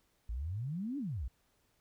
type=exponential two-way sweep; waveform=sine; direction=up then down; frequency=52 to 299.2 to 52 Hz; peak=-35 dBFS; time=0.29-1.28 s; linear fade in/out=5 ms; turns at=0.98 s; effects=pink hiss -74 dBFS RMS until 1.8 s